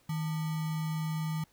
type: tone with sample-and-hold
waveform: sine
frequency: 157.8 Hz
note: D#3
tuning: 25 cents sharp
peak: -30 dBFS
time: 0.09-1.44 s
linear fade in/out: 5 ms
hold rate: 1050 Hz
effects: pink hiss -66 dBFS RMS until 1.52 s